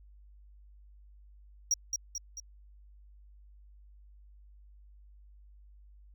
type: tone with echo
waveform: triangle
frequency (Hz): 5690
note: F8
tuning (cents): +31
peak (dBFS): -23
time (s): 1.71-1.74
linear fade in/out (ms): 2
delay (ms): 220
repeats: 3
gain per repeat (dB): -5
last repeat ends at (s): 2.4
effects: added 50 Hz sine -53 dBFS peak until 6.14 s